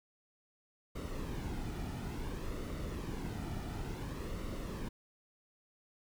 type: noise with flanger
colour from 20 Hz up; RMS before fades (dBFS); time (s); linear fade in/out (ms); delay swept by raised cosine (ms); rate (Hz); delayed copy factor
brown; -40; 0.95-4.89; 10; 1.2 to 1.89; 0.57; -0.5
effects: none